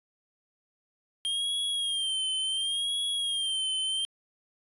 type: tone with vibrato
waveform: square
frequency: 3200 Hz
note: G7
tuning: 35 cents sharp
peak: -28 dBFS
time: 1.25-4.05 s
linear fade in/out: 0 ms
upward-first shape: sine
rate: 0.7 Hz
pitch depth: 74 cents each way
effects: resampled to 24000 Hz